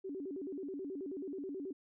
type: tone with vibrato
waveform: sine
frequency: 329.6 Hz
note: E4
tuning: in tune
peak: -39 dBFS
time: 0.04-1.73 s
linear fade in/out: 10 ms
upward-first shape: square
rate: 9.3 Hz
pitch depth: 260 cents each way
effects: none